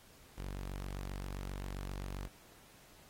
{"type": "tone", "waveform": "sawtooth", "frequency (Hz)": 47.56, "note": "F#1", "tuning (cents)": 48, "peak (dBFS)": -36, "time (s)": [0.37, 2.28], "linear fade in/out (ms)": 20, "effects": ["pink hiss -61 dBFS RMS until 3.09 s", "AAC 48 kbps"]}